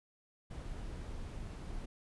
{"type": "noise", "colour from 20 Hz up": "brown", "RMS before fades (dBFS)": -43, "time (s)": [0.5, 1.86], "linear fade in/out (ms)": 10, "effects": ["resampled to 24000 Hz"]}